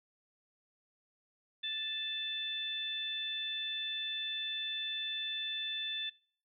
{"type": "harmonic tone", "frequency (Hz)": 880, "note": "A5", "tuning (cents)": 0, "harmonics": [2, 3, 4], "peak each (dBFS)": [-44, -46, -35], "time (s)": [1.63, 6.1], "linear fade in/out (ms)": 10, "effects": ["noise-tail reverb RT60 0.5 s tail -24 dB re dry"]}